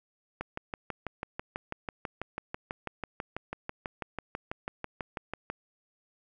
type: click train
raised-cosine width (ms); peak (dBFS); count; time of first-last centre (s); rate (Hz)
0.5; -19; 32; 0.41-5.5; 6.09
effects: none